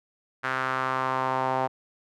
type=tone with band-pass filter sweep; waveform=sawtooth; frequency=130.8 Hz; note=C3; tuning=in tune; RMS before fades=-27 dBFS; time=0.43-1.68 s; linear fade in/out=20 ms; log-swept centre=1500 to 810 Hz; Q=2.8; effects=none